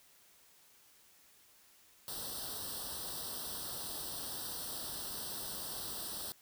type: noise with comb filter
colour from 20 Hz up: white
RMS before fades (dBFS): -42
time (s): 2.08-6.32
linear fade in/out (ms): 0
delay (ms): 0.22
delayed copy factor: +1
effects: white hiss -64 dBFS RMS until 6.41 s